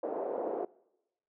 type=band-pass noise; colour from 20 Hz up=white; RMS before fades=-35 dBFS; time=0.03-0.65 s; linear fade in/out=5 ms; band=360 to 620 Hz; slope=24 dB/octave; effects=noise-tail reverb RT60 0.9 s tail -23 dB re dry